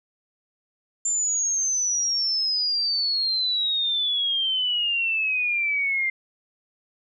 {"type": "exponential sweep", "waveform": "sine", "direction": "down", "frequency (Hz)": [7260, 2093], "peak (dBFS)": -21, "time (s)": [1.05, 6.1], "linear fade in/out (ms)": 5, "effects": []}